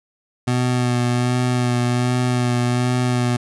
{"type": "tone with vibrato", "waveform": "25% pulse", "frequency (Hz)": 123.47, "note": "B2", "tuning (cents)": 0, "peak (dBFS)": -13, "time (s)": [0.47, 3.37], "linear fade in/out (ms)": 10, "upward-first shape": "sine", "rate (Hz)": 1.3, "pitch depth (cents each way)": 21, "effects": ["resampled to 24000 Hz"]}